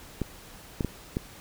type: clicks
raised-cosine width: 3 ms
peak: -14 dBFS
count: 4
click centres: 0.217 / 0.808 / 0.847 / 1.169 s
effects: pink hiss -48 dBFS RMS until 1.4 s